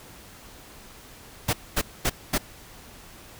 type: noise bursts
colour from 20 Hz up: pink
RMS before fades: -23 dBFS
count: 4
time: 1.48-2.382 s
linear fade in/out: 10 ms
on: 53 ms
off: 230 ms
effects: pink hiss -47 dBFS RMS until 3.39 s